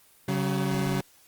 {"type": "tone pair together", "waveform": "30% pulse", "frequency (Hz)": [138.59, 189.13], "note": ["C#3", "F#3"], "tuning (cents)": [0, 38], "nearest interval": "perfect fourth", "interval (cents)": 538, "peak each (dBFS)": -25, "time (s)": [0.28, 1.01], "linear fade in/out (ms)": 5, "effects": ["white hiss -58 dBFS RMS until 1.27 s", "Opus 24 kbps"]}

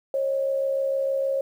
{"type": "tone pair together", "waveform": "sine", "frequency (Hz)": [543, 609.5], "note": ["C#5", "D#5"], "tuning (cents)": [-36, -36], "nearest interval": "major second", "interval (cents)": 200, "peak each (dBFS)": [-22, -32], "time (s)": [0.14, 1.41], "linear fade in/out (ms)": 2, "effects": ["9-bit"]}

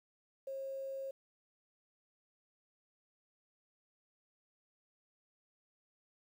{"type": "tone", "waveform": "sine", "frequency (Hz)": 540, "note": "C#5", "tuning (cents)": -45, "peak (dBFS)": -39, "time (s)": [0.47, 1.11], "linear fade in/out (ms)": 5, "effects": ["11-bit"]}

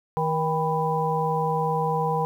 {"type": "harmonic tone with a mistuned harmonic", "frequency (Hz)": 158.7, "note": "D#3", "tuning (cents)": 35, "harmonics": [1, 3, 5, 6], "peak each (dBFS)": [-27, -27, -27, -27], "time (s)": [0.17, 2.25], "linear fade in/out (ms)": 0, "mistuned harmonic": 6, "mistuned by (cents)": 69, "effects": ["9-bit"]}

